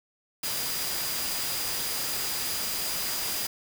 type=tone in noise; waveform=sine; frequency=4885 Hz; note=D#8; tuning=33 cents flat; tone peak=-36 dBFS; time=0.43-3.47 s; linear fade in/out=5 ms; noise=white; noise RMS=-31 dBFS; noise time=0.43-3.47 s; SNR=-8 dB; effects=none